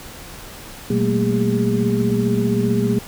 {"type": "tone cluster", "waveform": "sine", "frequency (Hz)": [121.1, 191.1, 218.1, 233.5, 406.3], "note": ["B2", "G3", "A3", "A#3", "G#4"], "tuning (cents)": [-34, -44, -15, 3, -38], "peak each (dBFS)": -22, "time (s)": [0.9, 2.99], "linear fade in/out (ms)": 5, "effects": ["pink hiss -37 dBFS RMS until 3.07 s"]}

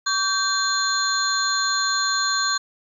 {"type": "tone cluster", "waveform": "sine", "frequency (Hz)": [1134, 1566, 3540, 4165, 6780], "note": ["C#6", "G6", "A7", "C8", "G#8"], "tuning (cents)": [39, -2, 10, -9, 35], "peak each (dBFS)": [-25, -24, -32, -24, -27], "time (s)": [0.06, 2.58], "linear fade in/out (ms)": 10, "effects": ["tanh soft clip ceiling -8 dBFS", "9-bit"]}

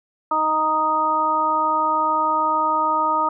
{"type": "harmonic tone", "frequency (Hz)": 311.1, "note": "D#4", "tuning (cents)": 0, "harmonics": [1, 2, 3, 4], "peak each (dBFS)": [-31, -28, -20, -20], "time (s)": [0.31, 3.29], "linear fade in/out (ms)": 5, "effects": []}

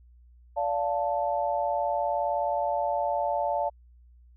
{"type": "chord", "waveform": "sine", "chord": "D minor", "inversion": "none", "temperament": "equal with one note detuned", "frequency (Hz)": [579.2, 698.5, 880], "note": ["D5", "F5", "A5"], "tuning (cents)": [-24, 0, 0], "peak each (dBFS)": -29, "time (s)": [0.56, 3.7], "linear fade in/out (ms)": 20, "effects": ["added 60 Hz sine -52 dBFS peak until 4.36 s"]}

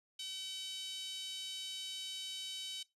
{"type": "tone with high-pass filter", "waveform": "5% pulse", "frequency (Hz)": 761, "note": "F#5", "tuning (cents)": 48, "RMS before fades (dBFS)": -44, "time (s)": [0.19, 2.83], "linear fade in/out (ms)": 5, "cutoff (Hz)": 3200, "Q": 5.8, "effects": ["noise-tail reverb RT60 0.2 s tail -19 dB re dry", "resampled to 32000 Hz"]}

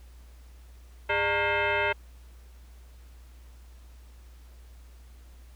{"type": "tone with frequency modulation", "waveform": "sine", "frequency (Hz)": 600, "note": "D5", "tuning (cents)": 37, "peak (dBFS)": -23, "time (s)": [1.09, 1.93], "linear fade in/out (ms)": 10, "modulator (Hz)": 505, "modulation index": 4.1, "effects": ["added 60 Hz sine -47 dBFS peak until 5.55 s", "pink hiss -61 dBFS RMS until 5.55 s"]}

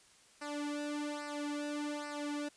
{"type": "tone with flanger", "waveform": "sawtooth", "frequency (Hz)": 293.7, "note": "D4", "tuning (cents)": 0, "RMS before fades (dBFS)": -39, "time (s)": [0.41, 2.49], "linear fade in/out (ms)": 10, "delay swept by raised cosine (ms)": [0.29, 2.49], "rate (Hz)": 1.2, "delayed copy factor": -0.95, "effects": ["white hiss -63 dBFS RMS until 2.56 s", "resampled to 22050 Hz"]}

